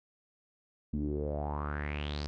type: tone with low-pass filter sweep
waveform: sawtooth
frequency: 73.42 Hz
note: D2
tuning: in tune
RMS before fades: -35 dBFS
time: 0.93-2.27 s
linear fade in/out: 0 ms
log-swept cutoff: 230 to 5200 Hz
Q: 5.9
effects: none